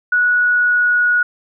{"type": "tone with pitch glide", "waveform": "sine", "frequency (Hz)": [1466, 1456.7], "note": ["F#6", "F#6"], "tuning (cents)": [-16, -27], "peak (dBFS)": -11, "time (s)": [0.12, 1.23], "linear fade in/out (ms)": 5, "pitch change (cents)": -11, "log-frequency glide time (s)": [0.31, 1.07], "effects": []}